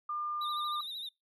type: tone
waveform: sine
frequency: 1200 Hz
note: D6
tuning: 37 cents sharp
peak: -33 dBFS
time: 0.09-0.81 s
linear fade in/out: 5 ms
type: tone with vibrato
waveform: triangle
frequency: 3773 Hz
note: A#7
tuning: 20 cents sharp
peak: -37 dBFS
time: 0.41-1.09 s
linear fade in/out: 5 ms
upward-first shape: sine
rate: 13 Hz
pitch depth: 81 cents each way
effects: noise-tail reverb RT60 0.2 s tail -24 dB re dry